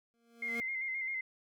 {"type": "tone with exponential growth", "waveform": "25% pulse", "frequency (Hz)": 233.1, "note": "A#3", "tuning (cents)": 0, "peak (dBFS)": -34, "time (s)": [0.14, 0.6], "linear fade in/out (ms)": 0, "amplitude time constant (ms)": 100}
{"type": "tone with vibrato", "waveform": "sine", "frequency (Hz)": 2097, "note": "C7", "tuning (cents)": 3, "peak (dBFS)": -34, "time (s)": [0.42, 1.21], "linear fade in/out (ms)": 5, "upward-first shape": "square", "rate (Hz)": 7.6, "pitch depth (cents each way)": 30}
{"effects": []}